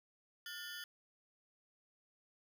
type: ring-modulated tone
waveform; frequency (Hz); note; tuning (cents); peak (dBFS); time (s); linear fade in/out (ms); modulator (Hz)
20% pulse; 1608; G6; +44; -37; 0.46-0.84; 2; 177
effects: none